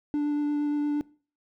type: tone with vibrato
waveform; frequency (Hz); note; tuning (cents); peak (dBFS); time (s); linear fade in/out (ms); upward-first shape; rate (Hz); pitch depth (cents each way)
triangle; 293.7; D4; 0; -21; 0.14-1.01; 0; sine; 8.6; 9
effects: noise-tail reverb RT60 0.4 s tail -22 dB re dry + tanh soft clip ceiling -17 dBFS